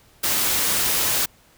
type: noise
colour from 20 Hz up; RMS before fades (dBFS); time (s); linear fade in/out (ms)
white; -21; 0.23-1.26; 10
effects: pink hiss -55 dBFS RMS until 1.57 s